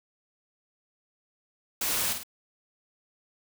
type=noise with echo; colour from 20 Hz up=white; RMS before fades=-29 dBFS; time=1.81-2.13 s; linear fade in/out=5 ms; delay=52 ms; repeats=2; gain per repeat=-6 dB; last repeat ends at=2.234 s; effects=none